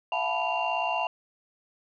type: tone cluster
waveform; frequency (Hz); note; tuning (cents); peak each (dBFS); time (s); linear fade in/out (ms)
sine; 674 / 731 / 869 / 990 / 2773; E5 / F#5 / A5 / B5 / F7; +38 / -21 / -22 / +4 / -13; -31; 0.12-1.07; 2
effects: tanh soft clip ceiling -18 dBFS